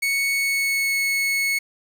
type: tone with pitch glide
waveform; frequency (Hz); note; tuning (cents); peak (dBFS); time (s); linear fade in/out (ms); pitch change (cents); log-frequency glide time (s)
40% pulse; 2217 to 2200; C#7 to C#7; 0 to -14; -19; 0.02-1.59; 10; -14; 0.32-0.95
effects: 8-bit